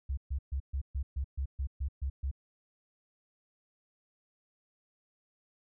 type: tone bursts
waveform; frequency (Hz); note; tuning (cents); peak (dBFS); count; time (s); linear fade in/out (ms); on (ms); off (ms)
sine; 68; C#2; -33; -30; 11; 0.09-2.314; 10; 84; 130
effects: none